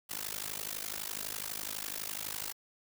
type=noise with amplitude modulation; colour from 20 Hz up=white; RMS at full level=-35 dBFS; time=0.09-2.53 s; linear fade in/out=20 ms; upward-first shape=sine; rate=52 Hz; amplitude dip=100%; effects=none